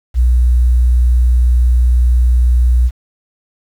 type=tone; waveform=sine; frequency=61 Hz; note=B1; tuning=21 cents flat; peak=-7 dBFS; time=0.14-2.91 s; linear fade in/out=50 ms; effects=7-bit